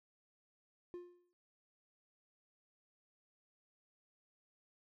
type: tone with exponential decay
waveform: triangle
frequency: 353.4 Hz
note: F4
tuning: 21 cents sharp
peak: -40 dBFS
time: 0.94-1.33 s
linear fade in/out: 0 ms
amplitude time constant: 83 ms
effects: none